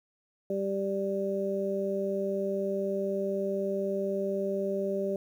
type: harmonic tone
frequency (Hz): 196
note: G3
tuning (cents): 0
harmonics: 1 / 2 / 3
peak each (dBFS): -34 / -31 / -32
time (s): 0.5-5.16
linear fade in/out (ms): 2
effects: 10-bit